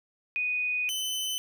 sine / sawtooth tone pair in turn, 2483 / 3036 Hz, D#7 / F#7, -4 / +44 cents, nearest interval minor third, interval 348 cents, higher second, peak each -26 dBFS, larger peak neither, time 0.36-0.89 / 0.89-1.38 s, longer first, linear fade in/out 0 ms, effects none

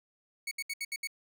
sawtooth tone bursts, 2223 Hz, C#7, 4 cents sharp, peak -30 dBFS, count 6, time 0.47-1.073 s, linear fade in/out 5 ms, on 43 ms, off 69 ms, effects none

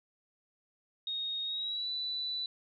sine tone with pitch glide, 3729 to 3974 Hz, A#7 to B7, 0 to +10 cents, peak -33 dBFS, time 1.07-2.46 s, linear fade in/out 2 ms, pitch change +110 cents, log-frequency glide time 1.44-1.89 s, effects none

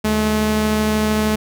sawtooth tone pair together, 75.91 / 214.7 Hz, D#2 / A3, -42 / -42 cents, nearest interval octave + tritone, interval 1800 cents, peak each -21 / -12 dBFS, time 0.04-1.36 s, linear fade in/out 10 ms, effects none

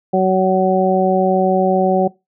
harmonic tone, 187.6 Hz, F#3, 24 cents sharp, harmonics 1 / 2 / 3 / 4, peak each -17 / -17 / -17 / -17 dBFS, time 0.13-2.08 s, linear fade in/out 10 ms, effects noise-tail reverb RT60 0.2 s tail -20 dB re dry

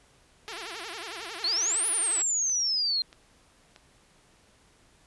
5% pulse tone with vibrato, 392 Hz, G4, in tune, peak -25 dBFS, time 0.48-2.22 s, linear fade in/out 0 ms, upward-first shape sine, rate 11 Hz, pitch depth 290 cents each way
click train, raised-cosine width 0.2 ms, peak -31 dBFS, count 5, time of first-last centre 1.23-3.762 s, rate 1.58 Hz
sine exponential two-way sweep, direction up then down, 4143 to 9956 to 4143 Hz, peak -24 dBFS, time 1.44-3.02 s, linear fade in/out 2 ms, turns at 1.87 s
effects pink hiss -61 dBFS RMS until 5.06 s + resampled to 24000 Hz

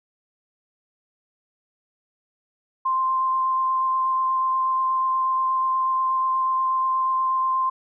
sine tone with vibrato, 1046.5 Hz, C6, in tune, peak -19 dBFS, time 2.85-7.7 s, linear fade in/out 10 ms, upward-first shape sine, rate 8.3 Hz, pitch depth 8 cents each way, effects none

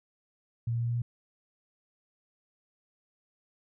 sine tone with pitch steps, 116.54 / 117.28 / 118.03 / 118.78 / 119.54 Hz, A#2 / A#2 / A#2 / A#2 / A#2, 0 / +11 / +22 / +33 / +44 cents, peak -27 dBFS, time 0.67-1.02 s, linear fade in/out 5 ms, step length 70 ms, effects none

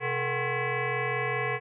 sine tone with frequency modulation, 780 Hz, G5, 9 cents flat, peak -26 dBFS, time 0-1.6 s, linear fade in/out 50 ms, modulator 303 Hz, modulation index 5.2, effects none

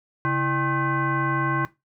sine tone with frequency modulation, 604 Hz, D5, 48 cents sharp, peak -20 dBFS, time 0.25-1.65 s, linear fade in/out 0 ms, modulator 467 Hz, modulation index 2.2, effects noise-tail reverb RT60 0.2 s tail -17 dB re dry

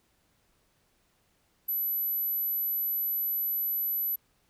sine tone, 11940 Hz, F#9, 15 cents sharp, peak -27 dBFS, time 1.68-4.16 s, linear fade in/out 10 ms, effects pink hiss -70 dBFS RMS until 4.49 s

